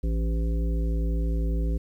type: harmonic tone with a mistuned harmonic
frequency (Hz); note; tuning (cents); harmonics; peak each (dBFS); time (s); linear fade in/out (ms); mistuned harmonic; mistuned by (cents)
56.2; A1; +37; 1 / 3 / 5 / 7 / 9; -23 / -33 / -37 / -40 / -42; 0.03-1.78; 10; 3; -24
effects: 10-bit